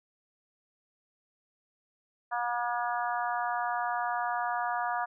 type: harmonic tone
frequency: 240 Hz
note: B3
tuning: 49 cents flat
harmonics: 3 / 4 / 5 / 6 / 7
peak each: -32 / -34 / -36 / -38 / -39 dBFS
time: 2.31-5.06 s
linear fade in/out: 20 ms
effects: none